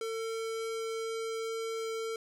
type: tone with low-pass filter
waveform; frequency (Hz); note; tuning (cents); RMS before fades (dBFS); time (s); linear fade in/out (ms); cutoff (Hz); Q
square; 450.2; A4; +40; -36; 0.01-2.16; 2; 10000; 0.82
effects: 12-bit